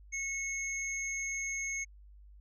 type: tone pair together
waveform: sine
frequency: 2192 / 6433 Hz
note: C#7 / G8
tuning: -20 / +44 cents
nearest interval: octave + perfect fifth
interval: 1864 cents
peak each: -35 / -37 dBFS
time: 0.12-1.85 s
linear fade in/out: 20 ms
effects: tanh soft clip ceiling -26 dBFS + added 50 Hz sine -52 dBFS peak until 2.4 s